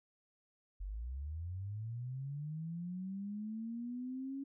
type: linear sweep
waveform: sine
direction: up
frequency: 44.09 to 277.2 Hz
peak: -39 dBFS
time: 0.8-4.44 s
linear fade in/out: 10 ms
effects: none